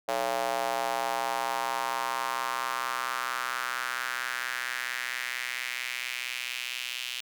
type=tone with high-pass filter sweep; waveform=square; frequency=62.2 Hz; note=B1; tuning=13 cents sharp; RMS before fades=-32 dBFS; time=0.08-7.21 s; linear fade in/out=10 ms; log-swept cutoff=630 to 2900 Hz; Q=2.9; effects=none